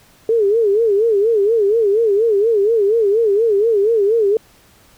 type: tone with vibrato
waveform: sine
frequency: 428.4 Hz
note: A4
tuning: 46 cents flat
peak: -11 dBFS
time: 0.29-4.37 s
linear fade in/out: 2 ms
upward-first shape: sine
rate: 4.2 Hz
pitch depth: 150 cents each way
effects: pink hiss -50 dBFS RMS until 4.97 s